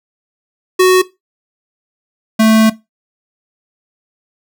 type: tone pair in turn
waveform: square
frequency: 370 / 220.4 Hz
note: F#4 / A3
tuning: 0 / +3 cents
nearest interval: major sixth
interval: 897 cents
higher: first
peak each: -6 / -7 dBFS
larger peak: first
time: 0.79-1.02 / 2.39-2.7 s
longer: second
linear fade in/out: 10 ms
effects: noise-tail reverb RT60 0.2 s tail -17 dB re dry